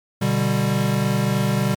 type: chord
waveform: square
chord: G major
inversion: first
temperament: equal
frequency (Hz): 123.47 / 146.83 / 196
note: B2 / D3 / G3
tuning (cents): 0 / 0 / 0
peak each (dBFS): -23 / -24 / -22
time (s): 0.21-1.75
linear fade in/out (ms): 10
effects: MP3 96 kbps